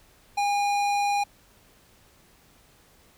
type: tone with tanh clipping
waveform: sine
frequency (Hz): 813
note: G#5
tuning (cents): -37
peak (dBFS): -24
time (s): 0.37-1.24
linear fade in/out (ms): 10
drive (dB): 18
effects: pink hiss -58 dBFS RMS until 3.17 s